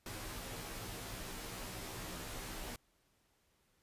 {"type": "noise with comb filter", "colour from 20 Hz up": "pink", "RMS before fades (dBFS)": -45, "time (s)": [0.06, 2.76], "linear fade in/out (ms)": 2, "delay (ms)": 14, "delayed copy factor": -1, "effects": ["pink hiss -75 dBFS RMS until 3.82 s", "resampled to 32000 Hz"]}